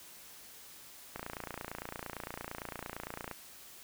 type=click train; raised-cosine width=0.5 ms; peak=-24 dBFS; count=63; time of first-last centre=1.16-3.313 s; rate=28.8 Hz; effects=white hiss -53 dBFS RMS until 3.83 s